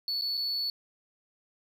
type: tone with dropouts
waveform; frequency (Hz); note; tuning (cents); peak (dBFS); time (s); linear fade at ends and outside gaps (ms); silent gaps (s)
sine; 4435; C#8; 0; -26; 0.08-0.7; 1; 0.212-0.22 / 0.371-0.375
effects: tanh soft clip ceiling -27 dBFS + 10-bit